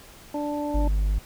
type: harmonic tone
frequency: 293.7 Hz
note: D4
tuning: in tune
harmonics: 1 / 2 / 3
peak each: -28 / -31 / -33 dBFS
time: 0.34-0.88 s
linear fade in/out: 5 ms
type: tone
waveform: triangle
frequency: 50.5 Hz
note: G#1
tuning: 48 cents flat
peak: -18 dBFS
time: 0.74-1.19 s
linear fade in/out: 10 ms
effects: pink hiss -48 dBFS RMS until 1.25 s